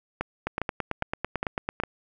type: two click trains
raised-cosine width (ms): 0.5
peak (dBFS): -12 / -12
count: 13 / 5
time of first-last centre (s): 0.47-1.8 / 0.21-1.836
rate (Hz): 9.02 / 2.46
effects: none